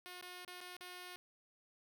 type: tone with dropouts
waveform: 5% pulse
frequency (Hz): 359.9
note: F#4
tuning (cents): -48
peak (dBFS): -37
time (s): 0.06-1.16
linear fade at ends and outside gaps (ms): 0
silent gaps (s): 0.212-0.225 / 0.449-0.478 / 0.606-0.613 / 0.766-0.808
effects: none